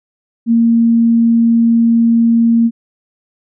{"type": "tone", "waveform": "sine", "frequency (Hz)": 231.1, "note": "A#3", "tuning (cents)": -15, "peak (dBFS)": -7, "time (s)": [0.46, 2.71], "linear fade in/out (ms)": 50, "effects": []}